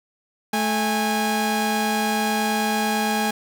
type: tone pair together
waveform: sawtooth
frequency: 217.5 / 821 Hz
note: A3 / G#5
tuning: -20 / -20 cents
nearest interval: octave + major seventh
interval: 2300 cents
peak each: -19 dBFS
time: 0.53-3.31 s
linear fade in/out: 5 ms
effects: none